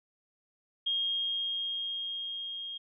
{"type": "tone with level ramp", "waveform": "sine", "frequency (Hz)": 3242, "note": "G#7", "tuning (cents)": -42, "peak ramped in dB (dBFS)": [-27, -37], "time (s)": [0.86, 2.78], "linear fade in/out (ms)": 10, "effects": []}